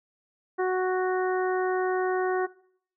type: harmonic tone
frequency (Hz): 370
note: F#4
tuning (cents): 0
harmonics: 1 / 2 / 3 / 4 / 5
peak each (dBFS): -24 / -30 / -34 / -36 / -38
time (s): 0.58-2.47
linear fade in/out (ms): 20
effects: noise-tail reverb RT60 0.6 s tail -20 dB re dry